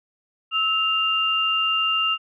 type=tone pair together; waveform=sine; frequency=1297 / 2794 Hz; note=E6 / F7; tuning=-28 / 0 cents; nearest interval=octave + minor second; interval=1328 cents; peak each=-24 / -20 dBFS; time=0.51-2.18 s; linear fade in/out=50 ms; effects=none